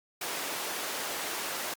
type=high-pass noise; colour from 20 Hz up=pink; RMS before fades=-35 dBFS; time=0.21-1.74 s; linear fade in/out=5 ms; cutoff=460 Hz; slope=12 dB/octave; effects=Opus 48 kbps